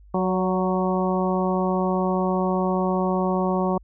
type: harmonic tone with a mistuned harmonic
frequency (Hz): 185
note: F#3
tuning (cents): 0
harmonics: 1 / 2 / 3 / 4 / 5 / 6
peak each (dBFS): -23 / -26 / -28 / -29 / -30 / -31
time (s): 0.14-3.78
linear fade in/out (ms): 5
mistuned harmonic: 3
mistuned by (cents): +26
effects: added 50 Hz sine -46 dBFS peak until 3.83 s